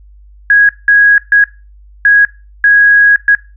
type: tone bursts at uneven times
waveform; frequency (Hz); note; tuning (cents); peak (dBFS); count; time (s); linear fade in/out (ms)
sine; 1655; G#6; -6; -3; 6; 0.5-0.69 / 0.88-1.18 / 1.32-1.44 / 2.05-2.25 / 2.64-3.16 / 3.28-3.35; 2
effects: noise-tail reverb RT60 0.3 s tail -20 dB re dry + added 50 Hz sine -36 dBFS peak until 3.56 s